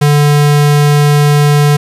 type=tone; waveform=square; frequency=146.5 Hz; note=D3; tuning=4 cents flat; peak=-6 dBFS; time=0.01-1.77 s; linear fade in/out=10 ms; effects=resampled to 32000 Hz + 7-bit